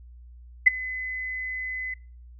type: tone with ADSR envelope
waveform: sine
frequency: 2025 Hz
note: B6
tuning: 43 cents sharp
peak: -8 dBFS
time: 0.66-1.94 s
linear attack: 13 ms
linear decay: 15 ms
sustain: -21 dB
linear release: 4 ms
effects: noise-tail reverb RT60 0.4 s tail -25 dB re dry + added 60 Hz sine -44 dBFS peak until 2.39 s